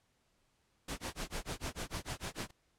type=noise with tremolo; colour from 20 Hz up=pink; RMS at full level=-38 dBFS; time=0.88-2.51 s; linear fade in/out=5 ms; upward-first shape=sine; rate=6.7 Hz; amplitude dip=100%; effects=pink hiss -75 dBFS RMS until 2.78 s + low-pass 10000 Hz 12 dB/octave